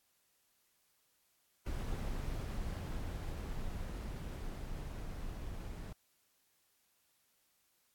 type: noise with level ramp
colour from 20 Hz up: brown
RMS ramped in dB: -38 to -44 dBFS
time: 1.66-5.93 s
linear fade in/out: 5 ms
effects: white hiss -75 dBFS RMS until 7.94 s + AAC 64 kbps